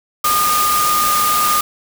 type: tone in noise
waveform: sine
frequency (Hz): 1219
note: D#6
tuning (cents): -36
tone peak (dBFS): -14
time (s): 0.24-1.61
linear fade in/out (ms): 5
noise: white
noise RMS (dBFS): -19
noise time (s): 0.24-1.61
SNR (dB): +2
effects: none